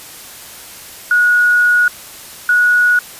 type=tone pair in turn; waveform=sine; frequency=1454 / 1460.1 Hz; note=F#6 / F#6; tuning=-31 / -23 cents; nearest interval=unison; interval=8 cents; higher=second; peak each=-8 dBFS; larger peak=neither; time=1.11-1.88 / 2.49-2.99 s; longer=first; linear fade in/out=2 ms; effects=white hiss -34 dBFS RMS until 3.19 s + resampled to 32000 Hz